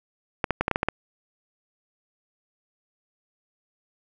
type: clicks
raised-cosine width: 0.5 ms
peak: -7 dBFS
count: 8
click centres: 0.442 / 0.507 / 0.61 / 0.681 / 0.713 / 0.759 / 0.831 / 0.886 s
effects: none